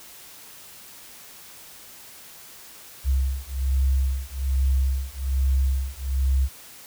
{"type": "beating tone pair", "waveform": "sine", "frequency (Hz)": [66, 67.2], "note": ["C2", "C2"], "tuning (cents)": [16, 47], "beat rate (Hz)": 1.2, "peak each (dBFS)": -23, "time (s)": [3.04, 6.49], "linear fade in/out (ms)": 50, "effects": ["white hiss -45 dBFS RMS until 6.86 s"]}